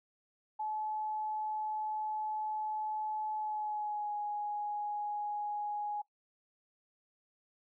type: tone with pitch glide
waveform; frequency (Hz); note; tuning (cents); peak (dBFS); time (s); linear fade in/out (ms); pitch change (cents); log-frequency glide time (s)
sine; 859 to 832.1; A5 to G#5; -42 to +3; -34; 0.59-6.02; 10; -55; 3.35-4.14
effects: noise-tail reverb RT60 0.1 s tail -18 dB re dry